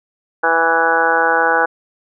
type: harmonic tone with a mistuned harmonic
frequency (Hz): 164.81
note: E3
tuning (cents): 0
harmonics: 2 / 3 / 4 / 5 / 6 / 7 / 8 / 9 / 10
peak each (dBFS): -28 / -19 / -24 / -17 / -23 / -23 / -25 / -16 / -24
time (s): 0.43-1.66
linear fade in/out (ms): 10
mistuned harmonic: 10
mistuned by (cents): +17
effects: none